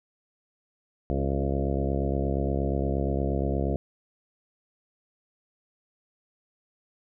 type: harmonic tone with a mistuned harmonic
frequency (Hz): 68.5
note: C#2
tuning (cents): -20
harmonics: 1 / 2 / 3 / 4 / 5 / 6 / 7 / 8 / 9 / 10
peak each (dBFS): -28 / -31 / -33 / -34 / -35 / -36 / -36 / -37 / -38 / -38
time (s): 1.1-3.76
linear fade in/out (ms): 0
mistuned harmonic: 5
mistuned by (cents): +24
effects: none